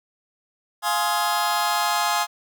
sawtooth chord, F minor seventh, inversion none, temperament just, 698.5 / 838.1 / 1047.7 / 1257.2 Hz, F5 / Ab5 / C6 / Eb6, 0 / +16 / +2 / +18 cents, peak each -23 / -20 / -22 / -23 dBFS, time 0.82-2.27 s, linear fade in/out 50 ms, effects none

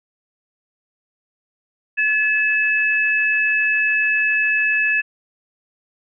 sine tone pair together, 1712.2 / 2605 Hz, A6 / E7, -48 / -21 cents, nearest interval perfect fifth, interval 727 cents, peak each -18 dBFS, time 1.97-5.02 s, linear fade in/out 20 ms, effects none

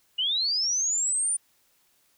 sine linear sweep, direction up, 2849 to 9397 Hz, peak -23 dBFS, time 0.18-1.37 s, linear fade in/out 10 ms, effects white hiss -66 dBFS RMS until 2.17 s

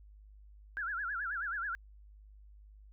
sine tone with vibrato, 1517 Hz, F#6, 43 cents sharp, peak -34 dBFS, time 0.77-1.75 s, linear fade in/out 0 ms, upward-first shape sine, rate 9.3 Hz, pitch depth 210 cents each way, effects added 51 Hz sine -53 dBFS peak until 2.92 s

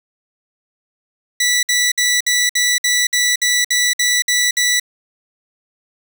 15% pulse tone bursts, 1966 Hz, B6, 8 cents flat, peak -7 dBFS, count 12, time 1.4-4.798 s, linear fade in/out 5 ms, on 230 ms, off 58 ms, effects none

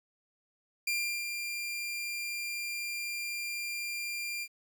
sawtooth tone with ADSR envelope, 2388 Hz, D7, 28 cents sharp, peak -25 dBFS, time 0.87-4.48 s, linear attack 5 ms, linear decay 360 ms, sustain -6 dB, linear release 55 ms, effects 11-bit

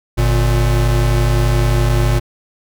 square tone pair together, 49.91 / 118.1 Hz, G1 / A#2, +32 / +23 cents, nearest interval octave + minor third, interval 1491 cents, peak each -15 dBFS, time 0.17-2.2 s, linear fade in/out 20 ms, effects none

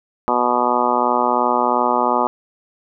harmonic tone, 122.8 Hz, B2, 9 cents flat, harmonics 2 / 3 / 4 / 5 / 6 / 7 / 8 / 9 / 10, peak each -25 / -25 / -25 / -24 / -24 / -20 / -22 / -24 / -23 dBFS, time 0.28-2.27 s, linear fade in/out 0 ms, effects none

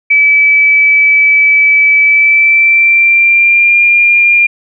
sine tone with pitch glide, 2300 to 2402 Hz, D7 to D7, -37 to +38 cents, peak -4 dBFS, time 0.1-4.47 s, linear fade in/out 10 ms, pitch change +75 cents, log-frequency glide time 2.03-3.8 s, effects none

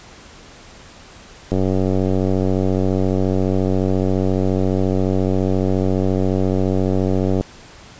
click train, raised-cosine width 2 ms, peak -6 dBFS, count 557, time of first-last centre 1.52-7.41 s, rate 94.4 Hz, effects pink hiss -42 dBFS RMS until 7.99 s + resampled to 16000 Hz

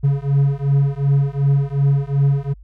triangle beating tone pair, 138.5 / 141.2 Hz, C#3 / C#3, -1 / +32 cents, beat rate 2.7 Hz, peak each -15 dBFS, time 0.03-2.54 s, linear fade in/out 20 ms, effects added 50 Hz sine -39 dBFS peak until 2.63 s

